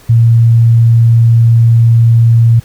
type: tone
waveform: sine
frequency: 115.7 Hz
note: A#2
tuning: 13 cents flat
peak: -3 dBFS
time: 0.09-2.6 s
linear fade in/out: 10 ms
effects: pink hiss -41 dBFS RMS until 2.64 s